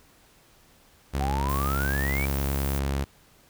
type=tone; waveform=sawtooth; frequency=68.9 Hz; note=C#2; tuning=10 cents flat; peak=-21 dBFS; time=1.13-3.05 s; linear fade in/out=20 ms
type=exponential sweep; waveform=sine; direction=up; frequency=740 to 2349 Hz; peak=-29 dBFS; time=1.2-2.26 s; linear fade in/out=10 ms
type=noise; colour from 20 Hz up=violet; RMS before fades=-37 dBFS; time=1.49-2.79 s; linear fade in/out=5 ms
effects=pink hiss -58 dBFS RMS until 3.49 s